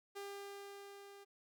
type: tone with level ramp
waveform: sawtooth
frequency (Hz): 400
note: G4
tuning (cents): +35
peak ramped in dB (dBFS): -40 to -51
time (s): 0.15-1.25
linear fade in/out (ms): 20
effects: none